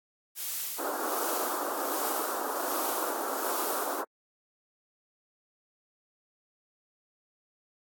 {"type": "noise with tremolo", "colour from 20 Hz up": "blue", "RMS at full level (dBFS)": -33, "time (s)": [0.35, 4.04], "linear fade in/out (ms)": 50, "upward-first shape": "sine", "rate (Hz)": 1.3, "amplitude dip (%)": 55}
{"type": "band-pass noise", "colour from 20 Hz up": "white", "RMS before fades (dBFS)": -34, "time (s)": [0.78, 4.05], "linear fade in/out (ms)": 20, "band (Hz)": [280, 1400], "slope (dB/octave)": 48}
{"effects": ["AAC 64 kbps"]}